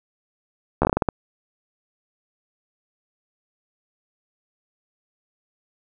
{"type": "slowing click train", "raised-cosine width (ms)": 1, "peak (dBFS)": -4, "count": 9, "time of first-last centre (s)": [0.82, 1.088], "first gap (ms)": 13, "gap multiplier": 1.26, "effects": []}